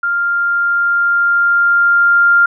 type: tone with level ramp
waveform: sine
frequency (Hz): 1396.9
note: F6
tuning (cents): 0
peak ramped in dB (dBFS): -13 to -6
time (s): 0.03-2.46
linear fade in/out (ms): 5
effects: none